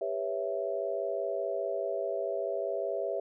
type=chord; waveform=sine; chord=C# half-diminished seventh; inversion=second; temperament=equal with one note detuned; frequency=400 / 493.9 / 554.4 / 659.3 Hz; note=G4 / B4 / C#5 / E5; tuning=+35 / 0 / 0 / 0 cents; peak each=-36 / -38 / -35 / -34 dBFS; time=0.01-3.2 s; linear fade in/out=5 ms; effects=none